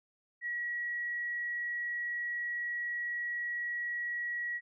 sine tone, 1918 Hz, A#6, 49 cents sharp, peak -33 dBFS, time 0.41-4.61 s, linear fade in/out 50 ms, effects none

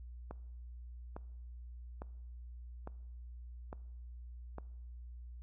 click train, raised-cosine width 1 ms, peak -30 dBFS, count 6, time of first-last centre 0.31-4.584 s, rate 1.17 Hz, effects noise-tail reverb RT60 0.9 s tail -21 dB re dry + added 60 Hz sine -46 dBFS peak until 5.42 s

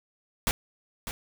pink noise with echo, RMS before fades -25 dBFS, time 0.47-0.51 s, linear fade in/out 0 ms, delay 600 ms, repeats 1, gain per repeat -10 dB, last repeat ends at 1.11 s, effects none

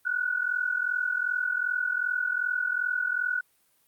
sine tone pair together, 1452.4 / 1495 Hz, F#6 / F#6, -33 / +17 cents, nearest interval minor second, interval 50 cents, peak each -28 dBFS, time 0.05-3.41 s, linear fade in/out 10 ms, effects white hiss -67 dBFS RMS until 3.87 s + Opus 32 kbps

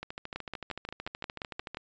two click trains, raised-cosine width 0.3 ms, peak -22 / -20 dBFS, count 24 / 9, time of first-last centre 0.03-1.746 / 0.36-1.771 s, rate 13.4 / 5.67 Hz, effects resampled to 16000 Hz

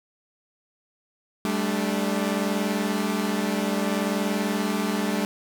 sawtooth chord, G suspended second, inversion none, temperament equal with one note detuned, 196 / 216.6 / 293.7 Hz, G3 / A3 / D4, 0 / -27 / 0 cents, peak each -23 / -23 / -26 dBFS, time 1.45-5.25 s, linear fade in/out 0 ms, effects none

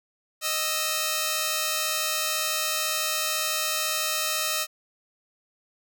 5% pulse tone pair together, 622 / 1318 Hz, D#5 / E6, -1 / -1 cents, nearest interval octave + minor second, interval 1300 cents, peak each -16 dBFS, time 0.41-4.67 s, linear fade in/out 50 ms, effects none

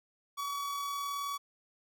45% pulse tone with amplitude modulation, 1134 Hz, C#6, 39 cents sharp, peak -33 dBFS, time 0.37-1.38 s, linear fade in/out 20 ms, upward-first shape sine, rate 39.3 Hz, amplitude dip 25%, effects none

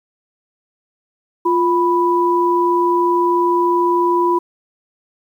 sine tone pair together, 349.2 / 987.7 Hz, F4 / B5, 0 / 0 cents, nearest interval octave + tritone, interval 1800 cents, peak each -15 dBFS, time 1.45-4.39 s, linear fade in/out 10 ms, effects 8-bit

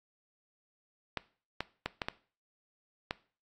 clicks, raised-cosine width 0.3 ms, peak -16 dBFS, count 6, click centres 1.173 / 1.606 / 1.86 / 2.018 / 2.085 / 3.109 s, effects noise-tail reverb RT60 0.4 s tail -19 dB re dry + AAC 48 kbps

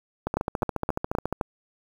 two click trains, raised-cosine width 1 ms, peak -12 / -10 dBFS, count 16 / 5, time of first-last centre 0.27-1.326 / 0.37-1.412 s, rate 14.2 / 3.84 Hz, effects 7-bit

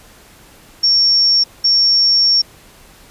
sine tone bursts at uneven times, 5490 Hz, F8, 31 cents flat, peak -9 dBFS, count 2, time 0.83-1.44 / 1.64-2.42 s, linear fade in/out 10 ms, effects pink hiss -44 dBFS RMS until 3.1 s + resampled to 32000 Hz

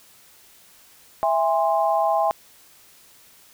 sine chord, E augmented, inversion none, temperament equal with one note detuned, 659.3 / 815.9 / 1046.5 Hz, E5 / G#5 / B#5, 0 / -31 / 0 cents, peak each -21 / -21 / -25 dBFS, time 1.23-2.31 s, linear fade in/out 0 ms, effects white hiss -52 dBFS RMS until 3.53 s

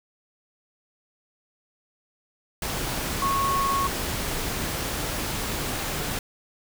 sine tone in noise, 1100 Hz, C#6, 14 cents flat, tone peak -22 dBFS, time 3.22-3.87 s, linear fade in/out 2 ms, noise pink, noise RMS -29 dBFS, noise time 2.62-6.19 s, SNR +4 dB, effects none

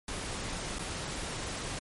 pink noise with dropouts, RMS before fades -37 dBFS, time 0.08-1.79 s, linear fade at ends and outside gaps 2 ms, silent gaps 0.786-0.792 s, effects MP3 48 kbps

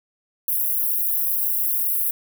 white high-pass noise, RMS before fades -22 dBFS, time 0.48-2.11 s, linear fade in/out 2 ms, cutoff 11000 Hz, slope 48 dB/octave, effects none

